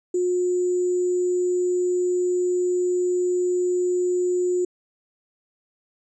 sine tone with sample-and-hold, 360 Hz, F#4, 47 cents flat, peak -19 dBFS, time 0.14-4.65 s, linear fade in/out 5 ms, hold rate 7350 Hz, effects resampled to 24000 Hz

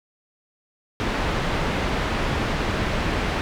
pink low-pass noise, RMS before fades -24 dBFS, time 1-3.41 s, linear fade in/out 0 ms, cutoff 2900 Hz, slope 12 dB/octave, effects none

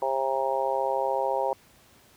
harmonic tone, 133.9 Hz, C3, 40 cents sharp, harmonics 3 / 4 / 5 / 6 / 7, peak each -33 / -28 / -32 / -30 / -30 dBFS, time 0.02-1.53 s, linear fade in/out 2 ms, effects pink hiss -57 dBFS RMS until 2.16 s + high-pass 60 Hz 12 dB/octave

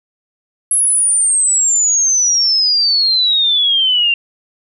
sine exponential sweep, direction down, 10930 to 2753 Hz, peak -10 dBFS, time 0.71-4.14 s, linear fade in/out 2 ms, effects none

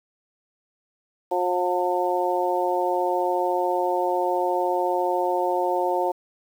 harmonic tone, 179.3 Hz, F3, 46 cents sharp, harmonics 2 / 3 / 4 / 5, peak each -26 / -26 / -26 / -26 dBFS, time 1.31-6.12 s, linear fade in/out 10 ms, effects 8-bit

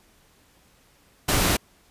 pink noise, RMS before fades -21 dBFS, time 1.28-1.57 s, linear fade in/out 10 ms, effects pink hiss -59 dBFS RMS until 1.9 s + resampled to 32000 Hz

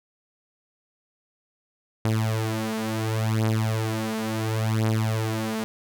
sawtooth beating tone pair, 110 / 110.71 Hz, A2 / A2, 0 / +11 cents, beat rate 0.71 Hz, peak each -22 dBFS, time 2.05-5.64 s, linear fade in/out 0 ms, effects none

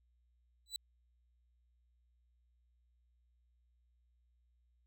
35% pulse tone with exponential growth, 3972 Hz, B7, 9 cents sharp, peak -32 dBFS, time 0.66-0.76 s, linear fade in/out 1 ms, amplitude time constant 20 ms, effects added 60 Hz sine -70 dBFS peak until 4.86 s

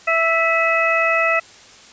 harmonic tone with a mistuned harmonic, 659.3 Hz, E5, in tune, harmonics 1 / 2 / 3 / 4, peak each -20 / -20 / -20 / -20 dBFS, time 0.07-1.4 s, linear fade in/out 10 ms, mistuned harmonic 4, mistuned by -44 cents, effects white hiss -44 dBFS RMS until 1.92 s + resampled to 16000 Hz

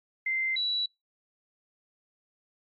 sine tone pair in turn, 2082 / 3930 Hz, C7 / B7, -9 / -9 cents, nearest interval major seventh, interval 1100 cents, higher second, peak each -26 dBFS, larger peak neither, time 0.26-0.56 / 0.56-0.86 s, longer neither, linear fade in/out 5 ms, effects noise-tail reverb RT60 0.2 s tail -26 dB re dry + MP3 32 kbps

